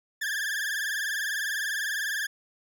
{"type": "tone with vibrato", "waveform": "40% pulse", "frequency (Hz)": 1680, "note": "G#6", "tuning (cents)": 19, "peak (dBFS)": -27, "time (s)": [0.21, 2.27], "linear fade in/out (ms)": 10, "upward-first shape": "triangle", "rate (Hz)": 20, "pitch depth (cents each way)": 130, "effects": []}